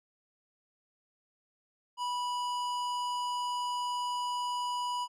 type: tone with hard clipping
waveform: sine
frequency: 981 Hz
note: B5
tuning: 12 cents flat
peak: -33 dBFS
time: 1.97-5.08 s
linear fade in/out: 50 ms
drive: 14 dB
effects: none